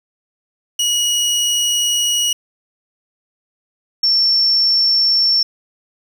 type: tone pair in turn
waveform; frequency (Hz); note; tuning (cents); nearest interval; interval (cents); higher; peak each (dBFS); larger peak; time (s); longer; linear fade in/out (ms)
25% pulse / sine; 2907 / 5429; F#7 / F8; -31 / -50; major seventh; 1081; second; -11; neither; 0.79-2.33 / 4.03-5.43; first; 5
effects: 7-bit